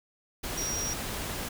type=tone in noise; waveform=sine; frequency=5690 Hz; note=F8; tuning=31 cents sharp; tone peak=-31 dBFS; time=0.57-0.94 s; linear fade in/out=10 ms; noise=pink; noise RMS=-35 dBFS; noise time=0.43-1.49 s; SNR=+1 dB; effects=none